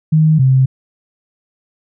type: tone pair in turn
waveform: sine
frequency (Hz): 156.6 / 131.68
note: D#3 / C3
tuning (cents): +11 / +11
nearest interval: minor third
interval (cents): 300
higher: first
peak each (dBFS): -7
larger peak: neither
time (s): 0.12-0.39 / 0.39-0.66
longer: neither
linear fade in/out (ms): 10
effects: none